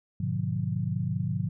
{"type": "chord", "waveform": "sine", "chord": "G# diminished seventh", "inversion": "none", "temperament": "just", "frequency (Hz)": [103.83, 124.59, 149.51, 179.41], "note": ["G#2", "B2", "D3", "F3"], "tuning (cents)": [0, 16, 31, 47], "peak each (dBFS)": -32, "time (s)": [0.2, 1.49], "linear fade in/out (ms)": 5, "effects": []}